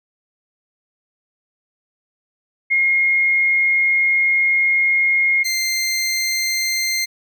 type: tone pair in turn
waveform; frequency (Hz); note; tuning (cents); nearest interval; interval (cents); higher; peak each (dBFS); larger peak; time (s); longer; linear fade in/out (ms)
sine / 20% pulse; 2144 / 2091; C7 / C7; +42 / -2; unison; 44; first; -13 / -13; neither; 2.7-5.44 / 5.44-7.06; first; 20
effects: none